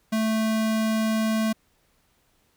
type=tone; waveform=square; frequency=220 Hz; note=A3; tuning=in tune; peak=-22 dBFS; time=0.12-1.53 s; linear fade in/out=10 ms; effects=pink hiss -66 dBFS RMS until 2.56 s